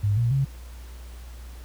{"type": "tone with pitch steps", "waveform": "sine", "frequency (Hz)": [102.2, 118.08, 136.42], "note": ["G#2", "A#2", "C#3"], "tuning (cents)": [-27, 23, -27], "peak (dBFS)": -19, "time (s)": [0.03, 0.45], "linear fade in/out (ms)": 10, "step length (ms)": 140, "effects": ["added 60 Hz sine -38 dBFS peak until 1.64 s", "pink hiss -51 dBFS RMS until 1.64 s"]}